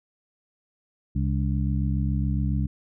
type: harmonic tone with a mistuned harmonic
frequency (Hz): 67.1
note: C2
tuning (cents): +44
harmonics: 1 / 2 / 3 / 4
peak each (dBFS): -25 / -26 / -29 / -35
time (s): 1.15-2.67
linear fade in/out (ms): 10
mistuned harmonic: 4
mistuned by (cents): +120
effects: none